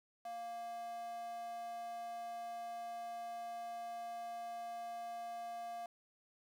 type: tone with high-pass filter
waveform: square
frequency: 232.9 Hz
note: A#3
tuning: 1 cent flat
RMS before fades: -45 dBFS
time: 0.25-5.86 s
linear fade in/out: 2 ms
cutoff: 700 Hz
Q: 5.7
effects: none